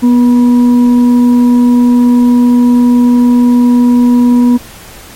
sine tone with frequency modulation, 244.2 Hz, B3, 19 cents flat, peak -3 dBFS, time 0.02-4.58 s, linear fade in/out 20 ms, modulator 727 Hz, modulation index 0.22, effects pink hiss -32 dBFS RMS until 5.15 s + MP3 64 kbps

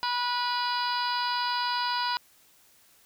harmonic tone with a mistuned harmonic, 488.1 Hz, B4, 20 cents flat, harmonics 2 / 3 / 4 / 5 / 6 / 7 / 8 / 9 / 10, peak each -28 / -34 / -43 / -42 / -39 / -43 / -36 / -43 / -35 dBFS, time 0.03-2.17 s, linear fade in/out 0 ms, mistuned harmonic 8, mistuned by +48 cents, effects white hiss -60 dBFS RMS until 3.05 s

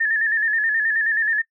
sine tone with vibrato, 1760 Hz, A6, in tune, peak -17 dBFS, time 0-1.42 s, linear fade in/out 10 ms, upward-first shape square, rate 9.4 Hz, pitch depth 53 cents each way, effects noise-tail reverb RT60 0.1 s tail -22 dB re dry

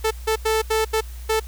sawtooth tone bursts at uneven times, 440 Hz, A4, in tune, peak -14 dBFS, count 6, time 0.04-0.11 / 0.27-0.36 / 0.45-0.62 / 0.7-0.85 / 0.93-1.01 / 1.29-1.4 s, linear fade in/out 10 ms, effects added 60 Hz sine -32 dBFS peak until 1.47 s + white hiss -47 dBFS RMS until 1.47 s

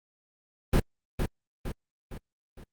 brown noise with echo, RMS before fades -21 dBFS, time 0.73-0.8 s, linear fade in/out 5 ms, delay 460 ms, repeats 4, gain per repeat -6 dB, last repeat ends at 2.64 s, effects Opus 32 kbps

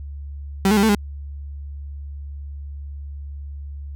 35% pulse tone with pitch steps, 193.4 / 214.6 / 198.7 / 221.5 / 204.1 Hz, G3 / A3 / G3 / A3 / G#3, -23 / -43 / +24 / +12 / -30 cents, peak -12 dBFS, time 0.65-0.95 s, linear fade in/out 2 ms, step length 60 ms, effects added 71 Hz sine -30 dBFS peak until 3.95 s

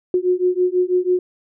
sine beating tone pair, 359.8 / 365.9 Hz, F#4 / F#4, -48 / -19 cents, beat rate 6.1 Hz, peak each -18 dBFS, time 0.14-1.19 s, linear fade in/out 2 ms, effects none

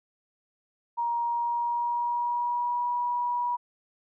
sine tone with pitch glide, 943 to 968.4 Hz, A#5 to B5, +20 to -34 cents, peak -25 dBFS, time 0.97-3.57 s, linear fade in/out 20 ms, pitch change +46 cents, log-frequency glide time 1.22-2.88 s, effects none

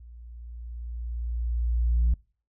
sine tone with level ramp, 58.7 Hz, A#1, 13 cents sharp, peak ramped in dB -44 to -16 dBFS, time 0-2.14 s, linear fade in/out 5 ms, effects noise-tail reverb RT60 0.4 s tail -26 dB re dry + tanh soft clip ceiling -17 dBFS

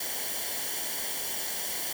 white noise with comb filter, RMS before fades -33 dBFS, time 0-1.93 s, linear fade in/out 5 ms, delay 0.78 ms, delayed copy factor -0.6, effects none

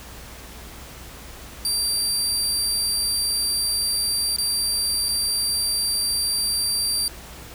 25% pulse tone with dropouts, 4699 Hz, D8, in tune, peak -16 dBFS, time 1.65-7.08 s, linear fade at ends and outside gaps 1 ms, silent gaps 4.363-4.384 / 5.085-5.089 s, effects added 60 Hz sine -43 dBFS peak until 7.54 s + pink hiss -41 dBFS RMS until 7.54 s

